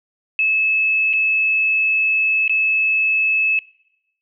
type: tone with dropouts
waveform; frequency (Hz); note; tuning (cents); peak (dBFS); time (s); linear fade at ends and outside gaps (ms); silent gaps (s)
sine; 2600; E7; -24; -14; 0.39-3.59; 1; 1.131-1.135 / 2.479-2.495
effects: noise-tail reverb RT60 0.9 s tail -23 dB re dry